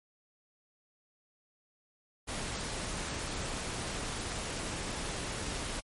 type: noise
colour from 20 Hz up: pink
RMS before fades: -37 dBFS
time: 2.27-5.81 s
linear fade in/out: 20 ms
effects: MP3 48 kbps